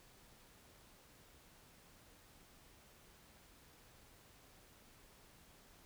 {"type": "silence", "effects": ["pink hiss -64 dBFS RMS until 5.85 s"]}